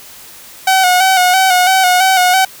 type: tone with vibrato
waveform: sawtooth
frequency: 743 Hz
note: F#5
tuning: 7 cents sharp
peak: -4 dBFS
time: 0.67-2.45 s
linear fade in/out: 5 ms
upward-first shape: square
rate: 3 Hz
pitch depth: 41 cents each way
effects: white hiss -36 dBFS RMS until 2.6 s